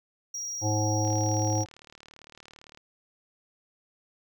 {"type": "tone", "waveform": "triangle", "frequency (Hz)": 5690, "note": "F8", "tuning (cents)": 31, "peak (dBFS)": -31, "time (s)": [0.34, 1.64], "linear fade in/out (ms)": 5}
{"type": "harmonic tone", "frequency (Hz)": 106.3, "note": "G#2", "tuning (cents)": 41, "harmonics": [1, 3, 5, 7, 8], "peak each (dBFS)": [-26, -31, -33, -34, -35], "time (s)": [0.61, 1.66], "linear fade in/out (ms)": 50}
{"type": "click train", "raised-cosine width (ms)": 0.2, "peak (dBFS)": -31, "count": 66, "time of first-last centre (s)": [1.05, 2.774], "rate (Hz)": 37.7}
{"effects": []}